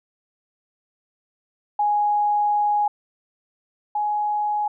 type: tone pair in turn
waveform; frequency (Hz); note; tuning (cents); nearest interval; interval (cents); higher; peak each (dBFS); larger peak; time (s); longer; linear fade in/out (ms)
sine; 830.6 / 836.9; G#5 / G#5; 0 / +13; unison; 13; second; -17 / -20; first; 1.79-2.88 / 3.95-4.68; first; 5
effects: none